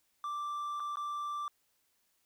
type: tone with dropouts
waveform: triangle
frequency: 1174.7 Hz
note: D6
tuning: in tune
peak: -33 dBFS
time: 0.24-1.48 s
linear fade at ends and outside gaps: 1 ms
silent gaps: 0.798-0.802 / 0.957-0.97 s
effects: white hiss -75 dBFS RMS until 2.25 s